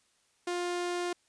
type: tone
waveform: sawtooth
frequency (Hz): 352.6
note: F4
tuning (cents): +17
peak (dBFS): -27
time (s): 0.47-1.13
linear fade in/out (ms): 5
effects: white hiss -70 dBFS RMS until 1.28 s + resampled to 22050 Hz